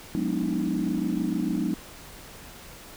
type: tone cluster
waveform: sine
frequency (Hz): 179.7 / 207 / 246.1 / 291 / 317.4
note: F3 / G#3 / B3 / D4 / D#4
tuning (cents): +50 / -5 / -6 / -16 / +35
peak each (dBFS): -30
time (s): 0.15-1.74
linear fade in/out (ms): 0
effects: tanh soft clip ceiling -15 dBFS + pink hiss -45 dBFS RMS until 2.96 s